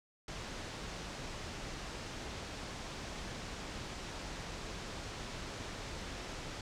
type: low-pass noise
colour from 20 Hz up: pink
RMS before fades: -44 dBFS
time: 0.28-6.61 s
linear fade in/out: 2 ms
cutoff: 7000 Hz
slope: 24 dB/octave
effects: none